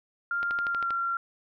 sine tone with pitch glide, 1396.9 to 1373.7 Hz, F6 to F6, 0 to -29 cents, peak -26 dBFS, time 0.31-1.17 s, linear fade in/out 2 ms, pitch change -29 cents, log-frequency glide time 0.66-0.88 s
click train, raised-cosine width 0.3 ms, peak -21 dBFS, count 7, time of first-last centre 0.43-0.906 s, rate 12.6 Hz
effects none

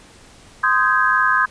sine chord, Ab major seventh, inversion first, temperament just, 1038.3 / 1245.9 / 1557.4 / 1661.2 Hz, C6 / Eb6 / G6 / Ab6, -14 / +2 / -12 / 0 cents, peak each -19 dBFS, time 0.63-1.46 s, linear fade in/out 10 ms, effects pink hiss -46 dBFS RMS until 1.5 s + resampled to 22050 Hz

